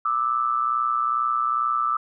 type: tone pair together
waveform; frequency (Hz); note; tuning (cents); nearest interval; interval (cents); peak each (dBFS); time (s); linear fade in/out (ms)
sine; 1188 / 1310.3; D6 / E6; +20 / -11; major second; 169; -23; 0.05-1.97; 5
effects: none